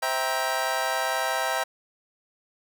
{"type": "chord", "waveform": "25% pulse", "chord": "C dominant seventh", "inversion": "none", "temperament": "just", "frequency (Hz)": [523.3, 654.1, 784.9, 941.9], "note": ["C5", "E5", "G5", "Bb5"], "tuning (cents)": [0, -14, 2, 18], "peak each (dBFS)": [-29, -26, -26, -27], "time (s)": [0.02, 1.64], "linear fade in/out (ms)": 10, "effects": []}